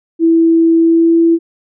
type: tone with pitch glide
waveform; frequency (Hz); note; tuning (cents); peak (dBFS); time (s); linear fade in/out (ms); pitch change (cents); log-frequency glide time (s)
sine; 329.6 to 332.9; E4 to E4; 0 to +17; -6; 0.19-1.39; 50; +17; 0.77-1.18
effects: none